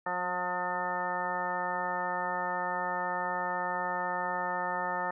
harmonic tone, 179.6 Hz, F3, 49 cents sharp, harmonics 1 / 2 / 3 / 4 / 5 / 6 / 7 / 8 / 10, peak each -45 / -45 / -39 / -38 / -34 / -46 / -37 / -45 / -37 dBFS, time 0.06-5.11 s, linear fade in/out 5 ms, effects none

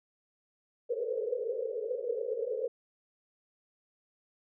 white band-pass noise, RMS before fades -34 dBFS, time 0.89-2.68 s, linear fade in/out 5 ms, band 440 to 510 Hz, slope 96 dB/octave, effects none

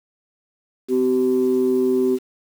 sine tone pair together, 255.4 / 382.7 Hz, C4 / G4, -42 / -42 cents, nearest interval perfect fifth, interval 700 cents, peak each -19 / -16 dBFS, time 0.88-2.19 s, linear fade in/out 50 ms, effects tanh soft clip ceiling -10 dBFS + 7-bit

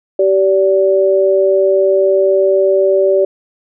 sine tone pair together, 385.8 / 578 Hz, G4 / D5, -28 / -28 cents, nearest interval perfect fifth, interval 700 cents, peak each -11 dBFS, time 0.19-3.25 s, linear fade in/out 5 ms, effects none

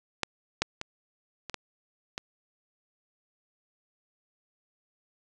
clicks, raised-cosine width 0.2 ms, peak -9 / -7 / -17 / -21 / -16 / -16 dBFS, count 6, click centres 0.233 / 0.62 / 0.814 / 1.497 / 1.543 / 2.179 s, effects resampled to 22050 Hz + 7-bit

